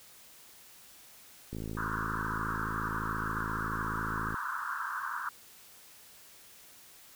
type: click train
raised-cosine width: 3 ms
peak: -26 dBFS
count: 154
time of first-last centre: 1.53-4.343 s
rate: 54.4 Hz
type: band-pass noise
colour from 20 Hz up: white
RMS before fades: -36 dBFS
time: 1.77-5.29 s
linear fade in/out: 2 ms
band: 970 to 1600 Hz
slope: 96 dB/octave
effects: white hiss -55 dBFS RMS until 7.15 s